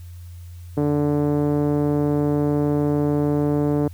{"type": "tone with low-pass filter", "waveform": "5% pulse", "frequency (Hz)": 146.5, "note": "D3", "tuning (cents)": -4, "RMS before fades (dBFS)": -20, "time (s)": [0.77, 3.88], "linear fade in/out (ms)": 5, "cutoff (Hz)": 360, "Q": 1.3, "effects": ["added 87 Hz sine -35 dBFS peak until 3.93 s", "white hiss -55 dBFS RMS until 3.93 s"]}